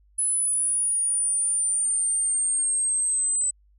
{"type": "exponential sweep", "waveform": "sine", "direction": "down", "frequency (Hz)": [10120, 8030], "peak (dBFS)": -21, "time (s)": [0.18, 3.51], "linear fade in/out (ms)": 10, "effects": ["added 50 Hz sine -56 dBFS peak until 3.78 s"]}